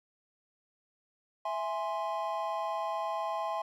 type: chord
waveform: triangle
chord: E augmented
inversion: none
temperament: equal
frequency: 659.3 / 830.6 / 1046.5 Hz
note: E5 / G#5 / B#5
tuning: 0 / 0 / 0 cents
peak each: -34 dBFS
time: 1.45-3.62 s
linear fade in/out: 5 ms
effects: none